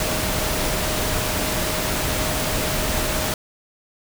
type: tone in noise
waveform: sine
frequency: 622.3 Hz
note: D#5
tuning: in tune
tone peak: -31 dBFS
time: 0-3.34 s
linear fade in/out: 2 ms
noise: pink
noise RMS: -23 dBFS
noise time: 0-3.34 s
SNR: -11 dB
effects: none